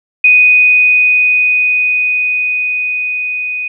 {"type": "tone with level ramp", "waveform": "sine", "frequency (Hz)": 2489, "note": "D#7", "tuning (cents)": 0, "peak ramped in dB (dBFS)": [-3, -16], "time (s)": [0.24, 3.68], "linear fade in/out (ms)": 5, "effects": []}